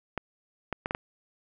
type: clicks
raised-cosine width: 0.5 ms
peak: -15 dBFS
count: 5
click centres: 0.177 / 0.727 / 0.859 / 0.909 / 0.949 s
effects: none